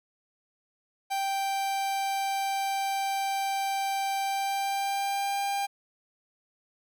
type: tone with pitch glide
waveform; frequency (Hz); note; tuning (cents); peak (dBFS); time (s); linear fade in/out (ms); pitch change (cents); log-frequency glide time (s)
45% pulse; 784 to 797.7; G5 to G5; 0 to +30; -27; 1.1-5.67; 20; +30; 4.22-5.44
effects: none